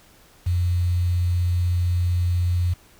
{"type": "tone with quantisation", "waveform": "sine", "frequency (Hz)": 88.4, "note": "F2", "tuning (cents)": 22, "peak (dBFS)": -18, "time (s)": [0.46, 2.74], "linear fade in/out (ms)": 10, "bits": 7, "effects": ["pink hiss -53 dBFS RMS until 2.99 s"]}